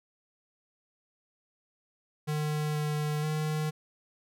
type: tone with pitch steps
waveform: square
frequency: 151.4 / 150.4 / 153.8 Hz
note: D#3 / D3 / D#3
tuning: -47 / +42 / -20 cents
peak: -29 dBFS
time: 2.27-3.71 s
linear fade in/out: 20 ms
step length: 480 ms
effects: none